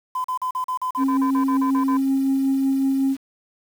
sine tone bursts, 1016 Hz, B5, 49 cents sharp, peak -21 dBFS, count 14, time 0.15-1.972 s, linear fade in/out 5 ms, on 93 ms, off 40 ms
sine tone with tremolo, 270 Hz, C#4, 45 cents flat, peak -15 dBFS, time 0.97-3.17 s, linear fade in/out 50 ms, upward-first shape sine, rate 5.4 Hz, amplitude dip 25%
effects tanh soft clip ceiling -13 dBFS + 7-bit

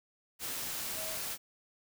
sine tone in noise, 639 Hz, D#5, 46 cents sharp, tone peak -44 dBFS, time 0.94-1.19 s, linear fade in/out 50 ms, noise white, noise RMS -38 dBFS, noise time 0.39-1.38 s, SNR -9 dB, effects none

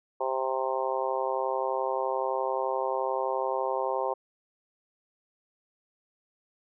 harmonic tone, 131.6 Hz, C3, 10 cents sharp, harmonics 3 / 4 / 5 / 6 / 7 / 8, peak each -34 / -31 / -35 / -34 / -33 / -36 dBFS, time 0.2-4.14 s, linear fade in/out 10 ms, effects none

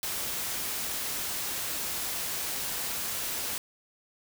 white noise, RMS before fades -33 dBFS, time 0.03-3.58 s, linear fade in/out 0 ms, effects none

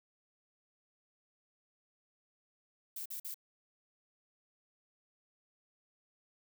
violet noise bursts, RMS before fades -42 dBFS, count 3, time 2.96-3.343 s, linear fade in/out 5 ms, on 97 ms, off 46 ms, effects none

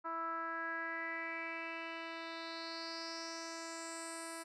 10% pulse tone with low-pass filter sweep, 329.6 Hz, E4, in tune, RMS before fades -43 dBFS, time 0.04-4.44 s, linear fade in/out 20 ms, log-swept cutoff 1200 to 10000 Hz, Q 5.2, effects none

